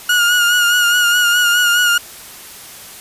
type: tone with vibrato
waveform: 30% pulse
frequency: 1434 Hz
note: F6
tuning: 45 cents sharp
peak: -8 dBFS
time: 0.09-1.98 s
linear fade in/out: 5 ms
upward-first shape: sine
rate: 4.8 Hz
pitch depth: 36 cents each way
effects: white hiss -35 dBFS RMS until 3 s + resampled to 32000 Hz